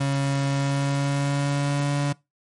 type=tone with pitch glide; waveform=35% pulse; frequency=138.59 to 143.15 Hz; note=C#3 to D3; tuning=0 to -44 cents; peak=-19 dBFS; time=0-2.13 s; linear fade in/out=10 ms; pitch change=+56 cents; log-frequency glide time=0.47-1.92 s; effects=noise-tail reverb RT60 0.2 s tail -21 dB re dry + MP3 48 kbps